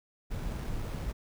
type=noise with sample-and-hold; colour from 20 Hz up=brown; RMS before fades=-35 dBFS; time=0.3-1.13 s; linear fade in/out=20 ms; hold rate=7350 Hz; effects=none